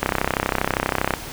click train, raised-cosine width 0.5 ms, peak -3 dBFS, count 37, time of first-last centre 0.03-1.138 s, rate 32.5 Hz, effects pink hiss -34 dBFS RMS until 1.32 s

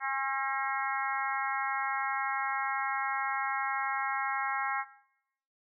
harmonic tone with a mistuned harmonic, 269.4 Hz, C#4, 49 cents flat, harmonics 3 / 4 / 5 / 6 / 7 / 8, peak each -35 / -36 / -37 / -38 / -38 / -39 dBFS, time 0-4.85 s, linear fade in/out 50 ms, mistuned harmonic 3, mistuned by +16 cents, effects noise-tail reverb RT60 0.8 s tail -18 dB re dry

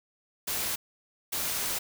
white noise bursts at uneven times, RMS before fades -31 dBFS, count 2, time 0.47-0.76 / 1.32-1.79 s, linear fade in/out 10 ms, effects none

